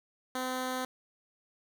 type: tone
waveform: 10% pulse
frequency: 256.2 Hz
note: C4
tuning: 36 cents flat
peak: -24 dBFS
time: 0.35-0.85 s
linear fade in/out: 2 ms
effects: none